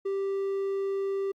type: tone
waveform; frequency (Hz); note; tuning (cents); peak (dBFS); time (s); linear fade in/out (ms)
triangle; 392; G4; 0; -25; 0.05-1.32; 10
effects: Opus 48 kbps